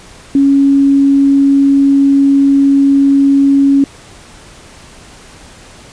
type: tone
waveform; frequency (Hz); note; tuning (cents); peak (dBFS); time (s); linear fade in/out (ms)
sine; 277.2; C#4; 0; -5; 0.35-3.84; 2
effects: pink hiss -37 dBFS RMS until 5.92 s + resampled to 22050 Hz